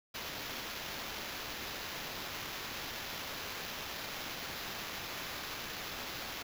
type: noise with sample-and-hold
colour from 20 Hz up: white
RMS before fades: -42 dBFS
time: 0.14-6.43 s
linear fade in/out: 10 ms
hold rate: 8820 Hz
effects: none